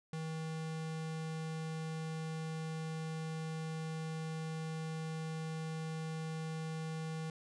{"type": "tone", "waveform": "square", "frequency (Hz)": 159.6, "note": "D#3", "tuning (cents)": 44, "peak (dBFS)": -39, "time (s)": [0.13, 7.3], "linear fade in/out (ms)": 2, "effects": ["resampled to 22050 Hz"]}